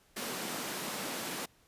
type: high-pass noise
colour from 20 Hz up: pink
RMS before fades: -38 dBFS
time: 0.16-1.46 s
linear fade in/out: 10 ms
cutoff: 180 Hz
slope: 24 dB/octave
effects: pink hiss -66 dBFS RMS until 1.67 s + resampled to 32000 Hz